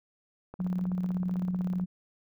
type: click train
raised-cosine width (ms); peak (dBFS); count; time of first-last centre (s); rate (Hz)
1; -28; 21; 0.54-1.798; 15.9
type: tone with tremolo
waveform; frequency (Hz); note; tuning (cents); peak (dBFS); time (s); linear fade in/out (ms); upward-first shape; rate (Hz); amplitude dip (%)
sine; 181.6; F#3; -32; -26; 0.59-1.86; 20; square; 18; 35
effects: none